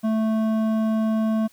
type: tone with hard clipping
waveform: sine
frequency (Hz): 220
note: A3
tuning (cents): 0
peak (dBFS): -21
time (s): 0.03-1.48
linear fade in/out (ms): 20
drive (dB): 10
effects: white hiss -57 dBFS RMS until 1.52 s